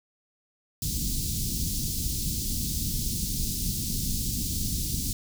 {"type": "band-stop noise", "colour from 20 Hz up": "pink", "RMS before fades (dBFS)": -29, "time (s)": [0.82, 5.13], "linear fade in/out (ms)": 2, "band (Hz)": [240, 4400], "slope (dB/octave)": 24, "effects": []}